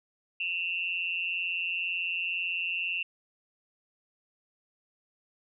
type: tone with amplitude modulation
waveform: sine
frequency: 2711 Hz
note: E7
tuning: 48 cents sharp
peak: -25 dBFS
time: 0.4-3.03 s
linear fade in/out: 5 ms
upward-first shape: sine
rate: 178 Hz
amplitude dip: 85%
effects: none